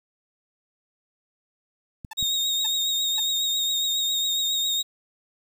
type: clicks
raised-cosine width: 5 ms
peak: -24 dBFS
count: 2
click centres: 2.048 / 2.227 s
type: tone bursts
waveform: sawtooth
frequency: 880 Hz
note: A5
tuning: in tune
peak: -31 dBFS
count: 3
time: 2.11-3.199 s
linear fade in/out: 5 ms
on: 23 ms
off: 510 ms
type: tone with vibrato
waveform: 35% pulse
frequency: 3729 Hz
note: A#7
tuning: in tune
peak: -21 dBFS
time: 2.17-4.83 s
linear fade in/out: 20 ms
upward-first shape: triangle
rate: 7.3 Hz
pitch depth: 39 cents each way
effects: 9-bit